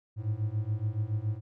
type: beating tone pair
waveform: triangle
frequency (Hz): 103.3 / 110.4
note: G#2 / A2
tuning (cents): -9 / +6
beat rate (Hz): 7.1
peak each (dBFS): -30 / -29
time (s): 0.16-1.41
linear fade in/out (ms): 50
effects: none